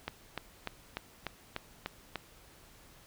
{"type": "click train", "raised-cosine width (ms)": 0.3, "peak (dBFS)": -19, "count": 8, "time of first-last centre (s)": [0.08, 2.157], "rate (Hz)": 3.37, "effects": ["pink hiss -58 dBFS RMS until 3.06 s"]}